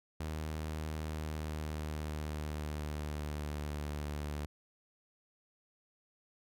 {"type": "tone with pitch glide", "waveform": "sawtooth", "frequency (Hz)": [77.7, 74.02], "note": ["D#2", "D2"], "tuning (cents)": [-2, 14], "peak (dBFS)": -33, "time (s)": [0.2, 4.46], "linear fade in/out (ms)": 5, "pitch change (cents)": -84, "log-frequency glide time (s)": [1, 3.84], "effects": []}